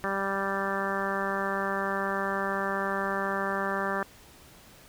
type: harmonic tone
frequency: 195.9 Hz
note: G3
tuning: 1 cent flat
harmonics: 1 / 2 / 3 / 4 / 5 / 6 / 7 / 8 / 9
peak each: -36 / -35 / -35 / -37 / -37 / -34 / -38 / -36 / -36 dBFS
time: 0.04-4.03 s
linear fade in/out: 0 ms
effects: pink hiss -53 dBFS RMS until 4.88 s